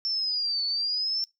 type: linear two-way sweep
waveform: sine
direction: down then up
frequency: 5410 to 4435 to 5410 Hz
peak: -25 dBFS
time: 0.05-1.24 s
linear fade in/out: 0 ms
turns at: 0.65 s
effects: noise-tail reverb RT60 0.2 s tail -24 dB re dry